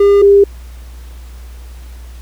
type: tone pair in turn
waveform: triangle / sine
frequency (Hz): 402.7 / 400.6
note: G4 / G4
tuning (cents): +47 / +38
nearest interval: unison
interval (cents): 9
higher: first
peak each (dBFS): -3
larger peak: neither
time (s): 0-0.22 / 0.22-0.44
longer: neither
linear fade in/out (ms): 5
effects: added 60 Hz sine -29 dBFS peak until 2.21 s + pink hiss -44 dBFS RMS until 2.21 s